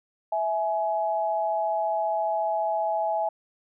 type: tone pair together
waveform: sine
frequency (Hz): 656 / 841.4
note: E5 / G#5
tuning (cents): -9 / +22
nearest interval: major third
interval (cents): 431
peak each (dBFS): -26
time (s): 0.32-3.29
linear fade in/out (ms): 5
effects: none